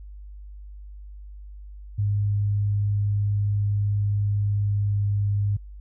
sine tone with pitch glide, 102.3 to 101.65 Hz, G#2 to G#2, -26 to -37 cents, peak -20 dBFS, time 1.98-5.57 s, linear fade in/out 10 ms, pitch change -11 cents, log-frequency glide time 4.42-5.14 s, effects added 50 Hz sine -38 dBFS peak until 5.8 s

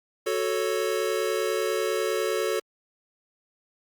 square chord, F# minor, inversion none, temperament equal, 370 / 440 / 554.4 Hz, F#4 / A4 / C#5, 0 / 0 / 0 cents, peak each -30 / -28 / -31 dBFS, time 0.26-2.6 s, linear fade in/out 10 ms, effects Opus 48 kbps

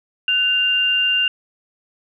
sine tone pair together, 1501.2 / 2794 Hz, F#6 / F7, +25 / 0 cents, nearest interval major seventh, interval 1075 cents, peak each -25 / -15 dBFS, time 0.28-1.28 s, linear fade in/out 2 ms, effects none

